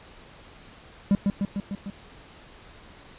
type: tone with echo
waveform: triangle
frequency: 199.6 Hz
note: G3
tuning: 32 cents sharp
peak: -14 dBFS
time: 1.11-1.15 s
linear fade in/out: 0 ms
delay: 150 ms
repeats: 5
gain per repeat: -3 dB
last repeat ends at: 1.9 s
effects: pink hiss -49 dBFS RMS until 3.18 s + resampled to 8000 Hz